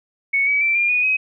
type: tone with pitch steps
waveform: sine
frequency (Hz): 2217 / 2277 / 2338 / 2401 / 2466 / 2532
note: C#7 / C#7 / D7 / D7 / D#7 / D#7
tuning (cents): 0 / +46 / -8 / +38 / -16 / +30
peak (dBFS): -15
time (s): 0.33-1.17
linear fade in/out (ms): 10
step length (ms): 140
effects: none